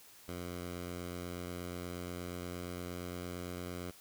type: tone with pitch glide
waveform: 10% pulse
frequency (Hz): 88.2 to 88.81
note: F2 to F2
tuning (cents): +18 to +30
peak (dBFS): -32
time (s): 0.28-3.91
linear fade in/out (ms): 5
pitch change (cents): +12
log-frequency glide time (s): 0.98-3.42
effects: white hiss -58 dBFS RMS until 4 s